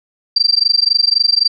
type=tone with amplitude modulation; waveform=sine; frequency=4699 Hz; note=D8; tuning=in tune; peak=-6 dBFS; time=0.36-1.48 s; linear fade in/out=5 ms; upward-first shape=sine; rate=23.8 Hz; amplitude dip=100%; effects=none